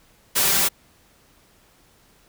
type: noise with comb filter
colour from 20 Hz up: white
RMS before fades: -19 dBFS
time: 0.35-0.69 s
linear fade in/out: 20 ms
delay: 5.1 ms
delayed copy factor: +0.6
effects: pink hiss -57 dBFS RMS until 2.28 s